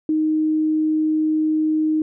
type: tone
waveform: sine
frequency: 311.1 Hz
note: D#4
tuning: in tune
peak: -16 dBFS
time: 0.09-2.02 s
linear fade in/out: 2 ms
effects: none